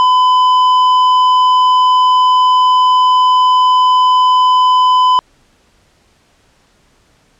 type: tone with tanh clipping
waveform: triangle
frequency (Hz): 1008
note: B5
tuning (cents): +35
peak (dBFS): -8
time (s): 0-5.19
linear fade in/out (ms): 0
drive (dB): 12
effects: pink hiss -53 dBFS RMS until 7.39 s + low-pass 8000 Hz 12 dB/octave